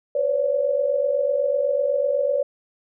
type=tone cluster; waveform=sine; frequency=502 / 522 / 570 Hz; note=B4 / C5 / C#5; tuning=+28 / -4 / +48 cents; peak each=-26 / -26 / -20 dBFS; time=0.15-2.43 s; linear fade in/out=5 ms; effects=none